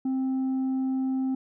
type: tone with tanh clipping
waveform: sine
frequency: 262.8 Hz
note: C4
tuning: 8 cents sharp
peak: -25 dBFS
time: 0.05-1.35 s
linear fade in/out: 5 ms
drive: 3 dB
effects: none